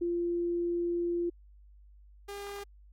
sine / sawtooth tone pair in turn, 345.4 / 403.2 Hz, F4 / G4, -19 / +49 cents, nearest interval minor third, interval 268 cents, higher second, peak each -28 / -35 dBFS, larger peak first, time 0.01-1.3 / 2.28-2.64 s, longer first, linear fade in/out 10 ms, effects added 50 Hz sine -53 dBFS peak until 2.92 s + AAC 48 kbps

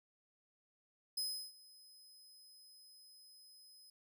sawtooth tone with ADSR envelope, 5060 Hz, D#8, 28 cents sharp, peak -33 dBFS, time 1.17-3.9 s, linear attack 8 ms, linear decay 340 ms, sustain -23 dB, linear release 3 ms, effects none

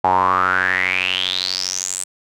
sawtooth tone with band-pass filter sweep, 92.5 Hz, F#2, in tune, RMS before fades -19 dBFS, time 0.04-2.04 s, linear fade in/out 5 ms, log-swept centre 820 to 8400 Hz, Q 8.7, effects none

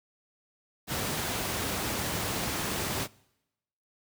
pink noise, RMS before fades -31 dBFS, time 0.87-3.08 s, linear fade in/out 50 ms, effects noise-tail reverb RT60 0.9 s tail -24 dB re dry + high-pass 80 Hz 12 dB/octave

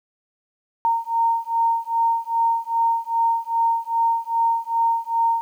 sine beating tone pair, 919 / 921.5 Hz, A#5 / A#5, -25 / -20 cents, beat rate 2.5 Hz, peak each -21 dBFS, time 0.85-5.41 s, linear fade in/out 0 ms, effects 9-bit

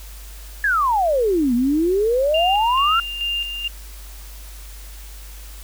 sine exponential two-way sweep, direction down then up, 1736 to 233.1 to 1402 Hz, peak -15 dBFS, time 0.64-3 s, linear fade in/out 2 ms, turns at 1.54 s
sine tone with tremolo, 2799 Hz, F7, 3 cents sharp, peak -20 dBFS, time 2.34-3.68 s, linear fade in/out 5 ms, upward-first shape square, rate 2.3 Hz, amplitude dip 50%
effects added 50 Hz sine -35 dBFS peak until 5.63 s + white hiss -43 dBFS RMS until 5.63 s

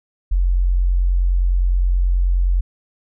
sine tone, 44.78 Hz, F1, 44 cents sharp, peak -13 dBFS, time 0.31-2.61 s, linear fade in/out 10 ms, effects none

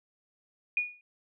sine tone with exponential decay, 2451 Hz, D#7, 27 cents flat, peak -22 dBFS, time 0.77-1.01 s, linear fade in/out 2 ms, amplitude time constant 52 ms, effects none

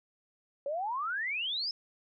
sine exponential sweep, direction up, 543 to 5274 Hz, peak -31 dBFS, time 0.66-1.71 s, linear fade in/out 2 ms, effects none

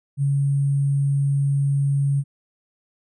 sine tone with sample-and-hold, 140 Hz, C#3, 18 cents sharp, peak -17 dBFS, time 0.17-2.24 s, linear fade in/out 50 ms, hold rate 8820 Hz, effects resampled to 22050 Hz

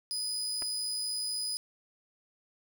30% pulse tone, 4978 Hz, D#8, in tune, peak -29 dBFS, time 0.11-1.57 s, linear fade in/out 0 ms
clicks, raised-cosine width 0.5 ms, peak -28 dBFS, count 2, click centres 0.621 / 0.624 s
effects none

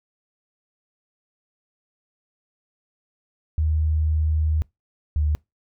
sine tone pair in turn, 77.8 / 75.24 Hz, D#2 / D2, 0 / +42 cents, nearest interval minor second, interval 58 cents, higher first, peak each -18 dBFS, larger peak neither, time 3.58-4.62 / 5.16-5.35 s, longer first, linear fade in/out 0 ms, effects noise-tail reverb RT60 0.2 s tail -25 dB re dry

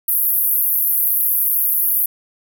white band-pass noise, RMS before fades -17 dBFS, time 0.08-2.06 s, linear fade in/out 5 ms, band 11000 to 16000 Hz, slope 96 dB/octave, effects none

